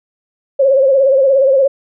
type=tone with vibrato; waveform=sine; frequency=540 Hz; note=C#5; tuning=45 cents flat; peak=-7 dBFS; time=0.59-1.68 s; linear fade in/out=10 ms; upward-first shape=sine; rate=17 Hz; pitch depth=68 cents each way; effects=none